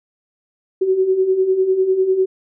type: beating tone pair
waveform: sine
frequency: 370 / 380 Hz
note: F#4 / F#4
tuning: 0 / +46 cents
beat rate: 10 Hz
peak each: -21 / -14 dBFS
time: 0.81-2.26 s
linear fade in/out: 10 ms
effects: none